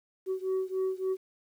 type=beating tone pair; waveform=sine; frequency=376 / 379.5 Hz; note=F#4 / F#4; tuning=+28 / +44 cents; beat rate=3.5 Hz; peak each=-29 / -30 dBFS; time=0.26-1.17 s; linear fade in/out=50 ms; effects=tanh soft clip ceiling -25 dBFS + 10-bit